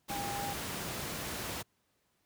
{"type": "tone in noise", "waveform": "sine", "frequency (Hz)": 805, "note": "G5", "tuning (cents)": 46, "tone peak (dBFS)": -37, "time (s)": [0.09, 0.54], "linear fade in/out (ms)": 20, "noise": "pink", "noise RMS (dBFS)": -38, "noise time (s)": [0.08, 1.63], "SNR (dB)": -2, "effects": ["pink hiss -75 dBFS RMS until 2.25 s", "high-pass 80 Hz 12 dB/octave"]}